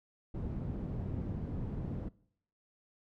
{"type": "low-pass noise", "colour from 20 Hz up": "white", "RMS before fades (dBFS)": -38, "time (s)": [0.34, 2.09], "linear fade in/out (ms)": 10, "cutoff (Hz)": 180, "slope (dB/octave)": 12, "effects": ["noise-tail reverb RT60 0.7 s tail -23 dB re dry"]}